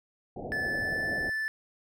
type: low-pass noise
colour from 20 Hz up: white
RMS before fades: -38 dBFS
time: 0.36-1.3 s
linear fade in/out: 5 ms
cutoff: 770 Hz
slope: 96 dB/octave
type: tone with pitch glide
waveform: triangle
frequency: 1740 to 1754.1 Hz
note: A6 to A6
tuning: -20 to -6 cents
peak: -27 dBFS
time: 0.52-1.48 s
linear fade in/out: 0 ms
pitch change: +14 cents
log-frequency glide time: 0.62-1.05 s
effects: none